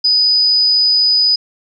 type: tone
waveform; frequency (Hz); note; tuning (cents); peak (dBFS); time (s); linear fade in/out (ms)
sine; 4978; D#8; 0; -9; 0.04-1.36; 10
effects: none